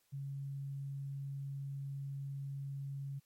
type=tone; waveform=sine; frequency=138.59 Hz; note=C#3; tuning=in tune; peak=-39 dBFS; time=0.12-3.2 s; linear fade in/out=20 ms; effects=white hiss -75 dBFS RMS until 3.25 s + MP3 64 kbps